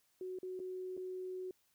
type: tone with dropouts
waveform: sine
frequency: 370 Hz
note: F#4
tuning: in tune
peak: -40 dBFS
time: 0.21-1.51 s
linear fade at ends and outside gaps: 2 ms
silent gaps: 0.388-0.43 / 0.593-0.6 / 0.968-0.975 s
effects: white hiss -75 dBFS RMS until 1.74 s